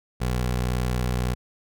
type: tone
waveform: 20% pulse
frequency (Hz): 61.74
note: B1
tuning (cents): 0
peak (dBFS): -18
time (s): 0.2-1.35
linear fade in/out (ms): 20
effects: none